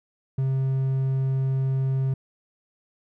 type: tone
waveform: triangle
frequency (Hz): 133.3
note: C3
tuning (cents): +33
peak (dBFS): -19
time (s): 0.38-2.14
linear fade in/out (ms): 5
effects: none